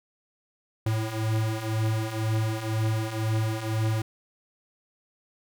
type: beating tone pair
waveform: square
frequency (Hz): 108.9 / 110.9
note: A2 / A2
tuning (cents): -17 / +14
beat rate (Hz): 2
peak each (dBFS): -31 / -27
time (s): 0.86-4.02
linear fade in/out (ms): 5
effects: none